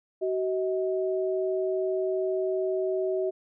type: tone pair together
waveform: sine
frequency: 377.5 / 634.9 Hz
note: F#4 / D#5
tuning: +35 / +35 cents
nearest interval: major sixth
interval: 900 cents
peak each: -26 / -30 dBFS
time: 0.21-3.31 s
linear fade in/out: 20 ms
effects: none

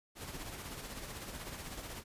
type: noise with tremolo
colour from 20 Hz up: pink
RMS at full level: -43 dBFS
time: 0.15-2.04 s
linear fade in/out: 50 ms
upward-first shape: sine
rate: 16 Hz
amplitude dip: 45%
effects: resampled to 32000 Hz

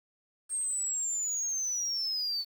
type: linear sweep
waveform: sine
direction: down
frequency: 8550 to 4435 Hz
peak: -28 dBFS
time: 0.49-2.45 s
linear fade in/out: 50 ms
effects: tanh soft clip ceiling -26 dBFS + 9-bit

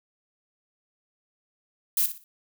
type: noise with echo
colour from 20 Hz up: violet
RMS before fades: -23 dBFS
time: 1.97-2.06 s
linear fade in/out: 2 ms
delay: 60 ms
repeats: 3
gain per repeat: -11 dB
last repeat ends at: 2.24 s
effects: none

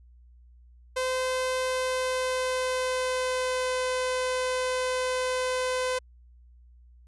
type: tone with pitch glide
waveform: sawtooth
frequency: 514 to 509.3 Hz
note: C5 to C5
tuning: -31 to -47 cents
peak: -22 dBFS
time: 0.96-5.99 s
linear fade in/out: 10 ms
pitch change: -16 cents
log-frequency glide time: 1.6-3.72 s
effects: added 60 Hz sine -51 dBFS peak until 7.07 s + resampled to 24000 Hz

